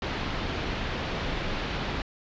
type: low-pass noise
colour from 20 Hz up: pink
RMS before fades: -31 dBFS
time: 0.02-2.02 s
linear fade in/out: 2 ms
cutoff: 4100 Hz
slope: 24 dB/octave
effects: resampled to 16000 Hz